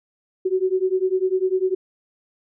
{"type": "beating tone pair", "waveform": "sine", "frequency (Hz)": [369.5, 379.5], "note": ["F#4", "F#4"], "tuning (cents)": [-2, 44], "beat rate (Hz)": 10, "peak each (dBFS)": -21, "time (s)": [0.45, 1.75], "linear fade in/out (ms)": 10, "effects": []}